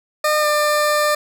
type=tone with pitch glide; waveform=20% pulse; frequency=607 to 597.6 Hz; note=D#5 to D5; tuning=-43 to +30 cents; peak=-10 dBFS; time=0.24-1.15 s; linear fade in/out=5 ms; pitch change=-27 cents; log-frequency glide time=0.4-0.47 s; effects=none